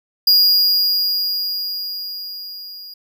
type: tone with level ramp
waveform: square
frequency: 4856 Hz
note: D#8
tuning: 43 cents flat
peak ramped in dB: -9 to -34 dBFS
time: 0.27-2.94 s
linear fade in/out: 5 ms
effects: none